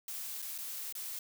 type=noise with dropouts; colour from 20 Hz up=blue; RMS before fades=-41 dBFS; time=0.08-1.19 s; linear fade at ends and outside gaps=2 ms; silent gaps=0.42-0.424 / 0.58-0.585 / 0.925-0.951 s; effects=none